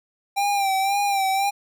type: tone with vibrato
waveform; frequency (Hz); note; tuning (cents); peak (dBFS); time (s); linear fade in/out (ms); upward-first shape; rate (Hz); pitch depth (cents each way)
square; 790; G5; +13; -20; 0.36-1.51; 20; sine; 1.9; 52
effects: none